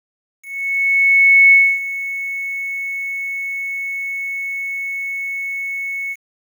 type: tone with ADSR envelope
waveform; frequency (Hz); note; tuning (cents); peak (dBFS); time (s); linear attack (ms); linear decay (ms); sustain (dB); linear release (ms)
sine; 2206; C#7; -9; -5; 0.42-6.16; 1100; 270; -16; 42
effects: 7-bit